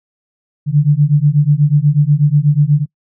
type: beating tone pair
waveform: sine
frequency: 142.9 / 151.1 Hz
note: D3 / D3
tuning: -47 / +50 cents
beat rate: 8.2 Hz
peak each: -11 dBFS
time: 0.66-2.86 s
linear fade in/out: 50 ms
effects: noise-tail reverb RT60 0.1 s tail -25 dB re dry